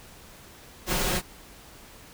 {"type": "noise with comb filter", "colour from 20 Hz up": "pink", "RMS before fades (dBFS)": -26, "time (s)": [0.86, 1.22], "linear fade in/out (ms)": 50, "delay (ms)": 5.5, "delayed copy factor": 0.95, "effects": ["pink hiss -49 dBFS RMS until 2.13 s"]}